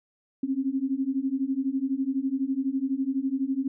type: beating tone pair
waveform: sine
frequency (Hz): 261.6 / 273.6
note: C4 / C#4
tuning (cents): 0 / -23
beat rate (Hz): 12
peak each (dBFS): -28 / -27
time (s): 0.43-3.68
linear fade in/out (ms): 5
effects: none